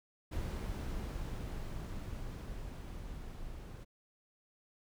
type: noise with level ramp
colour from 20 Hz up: brown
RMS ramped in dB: -37 to -47 dBFS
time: 0.31-3.85 s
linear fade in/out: 20 ms
effects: none